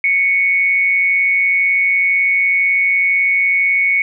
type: tone with amplitude modulation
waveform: sine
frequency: 2217 Hz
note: C#7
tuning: in tune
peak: -9 dBFS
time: 0.04-4.02 s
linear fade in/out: 2 ms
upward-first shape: sine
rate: 182 Hz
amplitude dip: 45%
effects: none